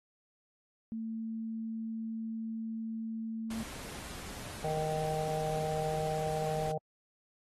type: tone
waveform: sine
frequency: 223.9 Hz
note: A3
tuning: 30 cents sharp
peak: -35 dBFS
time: 0.92-3.63 s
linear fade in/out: 0 ms
type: noise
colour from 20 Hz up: pink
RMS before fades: -45 dBFS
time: 3.5-6.72 s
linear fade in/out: 5 ms
type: harmonic tone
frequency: 155.56 Hz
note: D#3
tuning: in tune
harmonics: 1 / 3 / 4 / 5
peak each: -37 / -37 / -37 / -37 dBFS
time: 4.64-6.78 s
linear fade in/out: 5 ms
effects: AAC 32 kbps